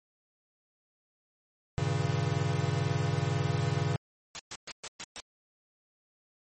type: chord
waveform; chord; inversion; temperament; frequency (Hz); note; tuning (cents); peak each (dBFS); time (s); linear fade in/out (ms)
square; G diminished seventh; none; equal with one note detuned; 98 / 116.54 / 138.59 / 160.68; G2 / Bb2 / Db3 / Fb3; 0 / 0 / 0 / -44; -35 / -35 / -31 / -35; 1.78-3.96; 0
type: noise bursts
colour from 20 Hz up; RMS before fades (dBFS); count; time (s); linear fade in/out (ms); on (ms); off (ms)
white; -37; 6; 4.35-5.202; 0; 42; 120
effects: MP3 32 kbps